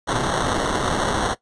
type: noise with sample-and-hold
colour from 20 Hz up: violet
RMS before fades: -22 dBFS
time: 0.07-1.35 s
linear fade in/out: 20 ms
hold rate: 2450 Hz
effects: noise-tail reverb RT60 0.1 s tail -17 dB re dry + resampled to 22050 Hz